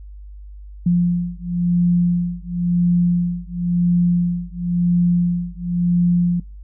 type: beating tone pair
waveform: sine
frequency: 174.61 / 175.57 Hz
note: F3 / F3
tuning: 0 / +9 cents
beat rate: 0.96 Hz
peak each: -18 / -18 dBFS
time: 0.86-6.4 s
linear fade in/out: 5 ms
effects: noise-tail reverb RT60 0.3 s tail -26 dB re dry + added 50 Hz sine -34 dBFS peak until 6.63 s